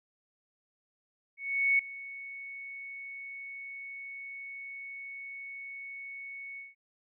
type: tone with ADSR envelope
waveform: sine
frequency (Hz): 2217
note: C#7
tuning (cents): 0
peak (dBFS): -21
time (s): 1.37-6.75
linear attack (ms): 420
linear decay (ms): 4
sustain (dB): -19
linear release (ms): 170
effects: none